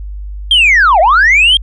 sine linear two-way sweep, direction down then up, 3260 to 609 to 3260 Hz, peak -3 dBFS, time 0.51-1.57 s, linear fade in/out 2 ms, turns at 1 s, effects tanh soft clip ceiling -2 dBFS + added 50 Hz sine -21 dBFS peak until 1.62 s

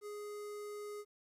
square tone with notch filter, 415.3 Hz, G#4, in tune, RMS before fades -45 dBFS, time 0.01-1.05 s, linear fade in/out 50 ms, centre 3100 Hz, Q 1.1, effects resampled to 32000 Hz + 13-bit

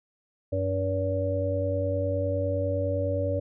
harmonic tone with a mistuned harmonic, 95.1 Hz, F#2, 48 cents sharp, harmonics 1 / 3 / 5 / 6, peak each -28 / -34 / -33 / -28 dBFS, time 0.52-3.4 s, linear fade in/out 10 ms, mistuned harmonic 5, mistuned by +19 cents, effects none

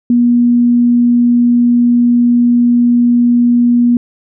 sine tone, 240.5 Hz, B3, 46 cents flat, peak -6 dBFS, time 0.1-3.97 s, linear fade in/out 2 ms, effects none

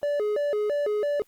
triangle tone with vibrato, 493.9 Hz, B4, in tune, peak -21 dBFS, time 0.03-1.22 s, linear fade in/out 0 ms, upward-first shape square, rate 3 Hz, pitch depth 280 cents each way, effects white hiss -65 dBFS RMS until 1.27 s + Opus 48 kbps

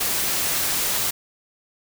white noise, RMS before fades -23 dBFS, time 0-1.11 s, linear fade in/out 10 ms, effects none

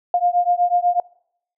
sine beating tone pair, 703 / 711.1 Hz, F5 / F5, +11 / +31 cents, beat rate 8.1 Hz, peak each -18 dBFS, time 0.14-1 s, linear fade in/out 2 ms, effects noise-tail reverb RT60 0.7 s tail -25 dB re dry

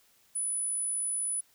sine tone, 9956 Hz, D#9, in tune, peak -29 dBFS, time 0.35-1.41 s, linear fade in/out 10 ms, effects white hiss -65 dBFS RMS until 1.54 s

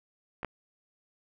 clicks, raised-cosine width 0.5 ms, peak -24 / -17 dBFS, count 2, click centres 0.431 / 0.447 s, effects none

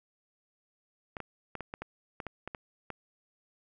clicks, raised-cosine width 0.5 ms, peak -23 dBFS, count 11, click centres 1.168 / 1.203 / 1.553 / 1.607 / 1.739 / 1.82 / 2.202 / 2.267 / 2.476 / 2.548 / 2.903 s, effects none

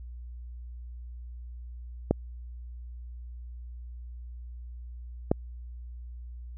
clicks, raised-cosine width 2 ms, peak -8 dBFS, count 2, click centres 2.11 / 5.315 s, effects added 60 Hz sine -39 dBFS peak until 6.57 s

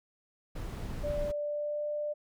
brown noise, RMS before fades -37 dBFS, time 0.55-1.32 s, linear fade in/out 10 ms
sine tone with pitch glide, 587.3 to 594.1 Hz, D5 to D5, 0 to +20 cents, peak -31 dBFS, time 1.03-2.14 s, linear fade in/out 20 ms, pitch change +20 cents, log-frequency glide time 1.32-1.85 s
effects none

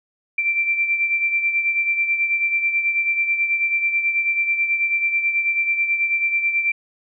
sine beating tone pair, 2349 / 2358.2 Hz, D7 / D7, 0 / +7 cents, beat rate 9.2 Hz, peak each -18 / -26 dBFS, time 0.38-6.72 s, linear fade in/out 5 ms, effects none

